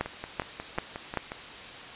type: two click trains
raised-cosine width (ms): 0.5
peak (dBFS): -20 / -12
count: 8 / 4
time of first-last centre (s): 0.06-1.319 / 0.01-1.173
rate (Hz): 5.56 / 2.58
effects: white hiss -42 dBFS RMS until 1.95 s + resampled to 8000 Hz